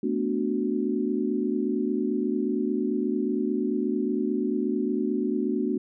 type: chord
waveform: sine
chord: B minor seventh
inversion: third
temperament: equal with one note detuned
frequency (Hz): 220 / 248.7 / 293.7 / 370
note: A3 / B3 / D4 / F#4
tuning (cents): 0 / +12 / 0 / 0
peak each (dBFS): -29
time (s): 0.03-5.78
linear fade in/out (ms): 5
effects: none